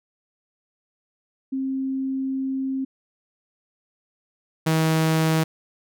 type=tone pair in turn; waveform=sine / sawtooth; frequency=266.3 / 159.81 Hz; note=C4 / D#3; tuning=+31 / +47 cents; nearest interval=major sixth; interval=884 cents; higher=first; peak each=-23 / -14 dBFS; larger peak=second; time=1.52-2.85 / 4.66-5.44 s; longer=first; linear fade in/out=10 ms; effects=none